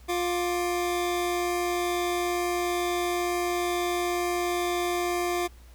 25% pulse tone pair together, 352.3 / 1174.7 Hz, F4 / D6, +15 / 0 cents, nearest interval octave + major sixth, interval 2085 cents, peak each -22 / -32 dBFS, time 0.08-5.48 s, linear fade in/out 20 ms, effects added 60 Hz sine -47 dBFS peak until 5.74 s + pink hiss -58 dBFS RMS until 5.74 s

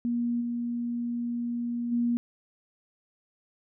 sine tone with level steps, 238.1 Hz, A#3, 37 cents sharp, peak -25 / -28 / -23 dBFS, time 0.05-2.17 s, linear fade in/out 0 ms, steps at 0.4 / 1.91 s, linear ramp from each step 20 ms, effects none

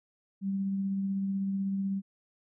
sine tone with tremolo, 195.2 Hz, G3, 7 cents flat, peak -27 dBFS, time 0.41-2.02 s, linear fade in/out 50 ms, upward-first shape triangle, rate 16 Hz, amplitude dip 25%, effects none

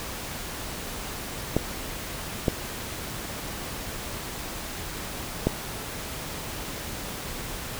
clicks, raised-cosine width 2 ms, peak -7 dBFS, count 3, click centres 1.566 / 2.482 / 5.47 s, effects pink hiss -35 dBFS RMS until 7.79 s

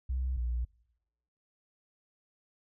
sine tone pair in turn, 64.2 / 59.87 Hz, C2 / A#1, -32 / +47 cents, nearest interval minor second, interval 121 cents, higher first, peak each -28 dBFS, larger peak neither, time 0.09-0.37 / 0.37-0.65 s, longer neither, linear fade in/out 10 ms, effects noise-tail reverb RT60 0.9 s tail -25 dB re dry + tanh soft clip ceiling -26 dBFS

